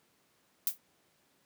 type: noise with exponential decay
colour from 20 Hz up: violet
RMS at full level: -25 dBFS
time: 0.67-0.78 s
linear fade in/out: 1 ms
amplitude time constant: 22 ms
effects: pink hiss -70 dBFS RMS until 1.45 s + high-pass 150 Hz 12 dB/octave